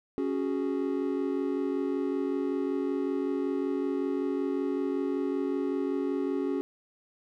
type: chord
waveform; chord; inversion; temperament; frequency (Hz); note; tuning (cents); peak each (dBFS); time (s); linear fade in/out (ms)
triangle; C# suspended fourth; none; equal; 277.2 / 370 / 415.3; C#4 / F#4 / G#4; 0 / 0 / 0; -28 / -30 / -32; 0.18-6.61; 0
effects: none